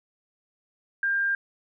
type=tone; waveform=sine; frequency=1598 Hz; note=G6; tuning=33 cents sharp; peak=-22 dBFS; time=1.03-1.35 s; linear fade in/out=2 ms; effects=none